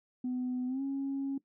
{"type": "tone with pitch glide", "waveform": "sine", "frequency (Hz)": [251.3, 274], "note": ["B3", "C#4"], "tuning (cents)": [30, -20], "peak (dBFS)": -30, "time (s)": [0.24, 1.38], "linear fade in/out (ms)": 5, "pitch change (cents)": 150, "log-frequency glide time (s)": [0.67, 0.82], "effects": ["noise-tail reverb RT60 0.1 s tail -18 dB re dry", "tanh soft clip ceiling -28 dBFS"]}